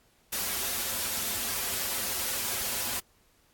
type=noise with comb filter; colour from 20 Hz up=white; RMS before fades=-31 dBFS; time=0.32-3 s; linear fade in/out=10 ms; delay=6.5 ms; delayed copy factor=-0.85; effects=pink hiss -65 dBFS RMS until 3.53 s + AAC 64 kbps